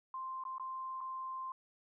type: tone with dropouts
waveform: sine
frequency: 1046.5 Hz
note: C6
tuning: in tune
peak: -39 dBFS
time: 0.14-1.52 s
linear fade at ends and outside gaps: 2 ms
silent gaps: 0.438-0.451 / 0.582-0.597 / 1.007-1.011 s
effects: none